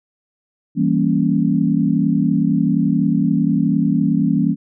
sine chord, E diminished seventh, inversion none, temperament equal, 164.81 / 196 / 233.1 / 277.2 Hz, E3 / G3 / Bb3 / Db4, 0 / 0 / 0 / 0 cents, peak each -19 dBFS, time 0.75-4.56 s, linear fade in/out 50 ms, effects none

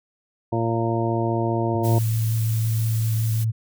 harmonic tone, 115 Hz, A#2, 23 cents flat, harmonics 1 / 2 / 3 / 4 / 5 / 6 / 8, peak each -24 / -29 / -25 / -33 / -31 / -29 / -30 dBFS, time 0.52-1.99 s, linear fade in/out 10 ms
sine tone, 111.8 Hz, A2, 28 cents sharp, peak -19 dBFS, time 1.74-3.52 s, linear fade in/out 20 ms
blue noise, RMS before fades -35 dBFS, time 1.83-3.45 s, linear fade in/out 20 ms
effects none

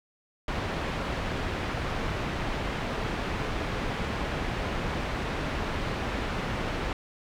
pink low-pass noise, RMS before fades -31 dBFS, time 0.48-6.93 s, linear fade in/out 2 ms, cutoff 2700 Hz, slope 12 dB/octave, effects none

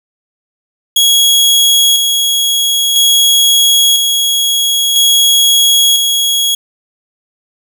sawtooth tone with tremolo, 3322 Hz, G#7, in tune, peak -3 dBFS, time 0.96-6.55 s, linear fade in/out 5 ms, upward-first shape square, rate 0.5 Hz, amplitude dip 35%, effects none

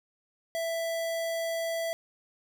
square tone, 662 Hz, E5, 7 cents sharp, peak -30 dBFS, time 0.55-1.93 s, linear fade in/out 0 ms, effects none

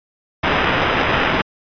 violet noise with sample-and-hold, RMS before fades -17 dBFS, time 0.43-1.42 s, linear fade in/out 10 ms, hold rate 4410 Hz, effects resampled to 11025 Hz

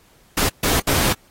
pink noise bursts at uneven times, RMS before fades -19 dBFS, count 3, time 0.37-0.49 / 0.63-0.8 / 0.87-1.13 s, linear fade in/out 5 ms, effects pink hiss -55 dBFS RMS until 1.3 s + AAC 48 kbps

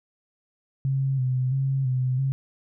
sine tone with vibrato, 131.5 Hz, C3, 9 cents sharp, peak -21 dBFS, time 0.85-2.32 s, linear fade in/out 0 ms, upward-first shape square, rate 1.5 Hz, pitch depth 46 cents each way, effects none

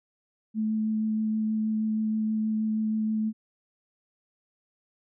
sine tone with vibrato, 217.5 Hz, A3, 20 cents flat, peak -24 dBFS, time 0.54-3.33 s, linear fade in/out 50 ms, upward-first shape sine, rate 6.3 Hz, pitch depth 9 cents each way, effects none

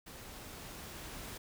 pink noise with level ramp, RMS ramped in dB -50 to -45 dBFS, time 0.06-1.38 s, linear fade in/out 10 ms, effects none

